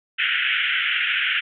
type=band-pass noise; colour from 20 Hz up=white; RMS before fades=-22 dBFS; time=0.18-1.41 s; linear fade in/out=20 ms; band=1400 to 3200 Hz; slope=96 dB/octave; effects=none